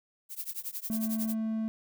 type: noise with tremolo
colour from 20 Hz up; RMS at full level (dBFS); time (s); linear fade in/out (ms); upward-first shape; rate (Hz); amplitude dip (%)
violet; -34; 0.29-1.35; 50; triangle; 11; 100
type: tone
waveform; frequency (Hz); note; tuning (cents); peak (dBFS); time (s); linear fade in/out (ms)
triangle; 221; A3; +8; -27; 0.9-1.68; 0
effects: none